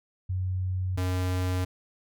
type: tone pair in turn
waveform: sine / square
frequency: 92.6 / 91.54 Hz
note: F#2 / F#2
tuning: +2 / -18 cents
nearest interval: unison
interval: 20 cents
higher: first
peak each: -26 dBFS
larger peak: neither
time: 0.29-0.97 / 0.97-1.65 s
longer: neither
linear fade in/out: 10 ms
effects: none